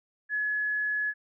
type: tone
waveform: sine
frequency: 1698 Hz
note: G#6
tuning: 38 cents sharp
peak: -26 dBFS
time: 0.29-1.14 s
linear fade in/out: 50 ms
effects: none